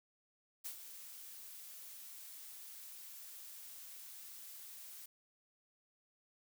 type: noise with ADSR envelope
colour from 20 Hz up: blue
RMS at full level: -43 dBFS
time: 0.64-5.06 s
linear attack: 19 ms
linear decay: 88 ms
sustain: -9 dB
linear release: 5 ms
effects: none